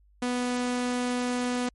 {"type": "tone", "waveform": "sawtooth", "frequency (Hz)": 246.9, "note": "B3", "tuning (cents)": 0, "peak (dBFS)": -22, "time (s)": [0.22, 1.69], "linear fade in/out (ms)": 5, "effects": ["added 50 Hz sine -57 dBFS peak until 1.74 s", "MP3 48 kbps"]}